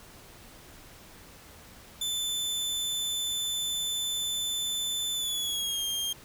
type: tone with pitch glide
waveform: sawtooth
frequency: 3520 to 3209 Hz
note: A7 to G7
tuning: 0 to +40 cents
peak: -26 dBFS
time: 2.01-6.13 s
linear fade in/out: 5 ms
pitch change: -160 cents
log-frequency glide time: 5.14-5.84 s
effects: pink hiss -51 dBFS RMS until 6.24 s